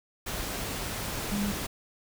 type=tone in noise; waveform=sine; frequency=203.1 Hz; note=G#3; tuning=38 cents flat; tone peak=-27 dBFS; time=1.31-1.52 s; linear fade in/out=10 ms; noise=pink; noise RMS=-34 dBFS; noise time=0.26-1.67 s; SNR=+4 dB; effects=none